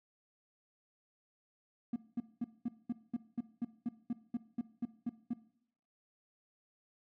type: tone bursts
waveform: triangle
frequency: 236.8 Hz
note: A#3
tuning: 27 cents sharp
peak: -29 dBFS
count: 15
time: 1.93-5.335 s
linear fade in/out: 5 ms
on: 31 ms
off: 210 ms
effects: noise-tail reverb RT60 0.7 s tail -20 dB re dry + tanh soft clip ceiling -28 dBFS